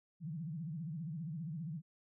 sine tone with vibrato, 160.1 Hz, D#3, 50 cents sharp, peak -39 dBFS, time 0.2-1.82 s, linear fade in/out 50 ms, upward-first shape sine, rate 15 Hz, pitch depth 190 cents each way, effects none

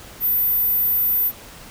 sine tone, 14130 Hz, A9, 6 cents sharp, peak -16 dBFS, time 0.2-1.32 s, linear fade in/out 50 ms, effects pink hiss -41 dBFS RMS until 1.7 s

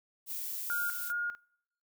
violet noise, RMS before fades -38 dBFS, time 0.26-1.13 s, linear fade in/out 50 ms
sine tone with tremolo, 1426 Hz, F6, 36 cents sharp, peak -30 dBFS, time 0.7-1.35 s, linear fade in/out 0 ms, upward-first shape square, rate 2.5 Hz, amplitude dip 70%
effects noise-tail reverb RT60 0.8 s tail -26 dB re dry

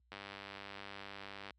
click train, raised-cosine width 0.3 ms, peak -30 dBFS, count 139, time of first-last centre 0.12-1.507 s, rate 99.5 Hz, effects added 60 Hz sine -60 dBFS peak until 1.58 s + high-pass 100 Hz 12 dB/octave

